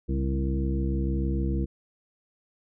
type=harmonic tone with a mistuned harmonic; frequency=66.6 Hz; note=C2; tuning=31 cents sharp; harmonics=1 / 2 / 3 / 4 / 5 / 7; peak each=-26 / -32 / -32 / -37 / -33 / -40 dBFS; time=0.08-1.66 s; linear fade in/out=20 ms; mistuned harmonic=2; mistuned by=+65 cents; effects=none